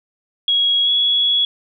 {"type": "tone with pitch glide", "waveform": "sine", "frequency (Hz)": [3314, 3362], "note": ["G#7", "G#7"], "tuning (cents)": [-4, 20], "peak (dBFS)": -13, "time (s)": [0.48, 1.45], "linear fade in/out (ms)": 2, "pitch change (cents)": 24, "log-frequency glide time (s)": [0.84, 0.89], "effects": []}